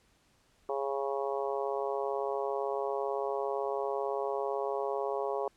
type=harmonic tone; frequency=137.9 Hz; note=C#3; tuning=9 cents flat; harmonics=3 / 4 / 5 / 6 / 7 / 8; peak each=-34 / -36 / -38 / -40 / -41 / -42 dBFS; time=0.69-5.48 s; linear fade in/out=2 ms; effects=pink hiss -68 dBFS RMS until 5.56 s + low-pass 10000 Hz 12 dB/octave